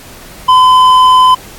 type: tone with hard clipping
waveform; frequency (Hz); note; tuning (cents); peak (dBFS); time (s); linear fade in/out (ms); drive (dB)
sine; 1017; C6; -50; -4; 0.48-1.35; 10; 6
effects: pink hiss -33 dBFS RMS until 1.58 s + AAC 64 kbps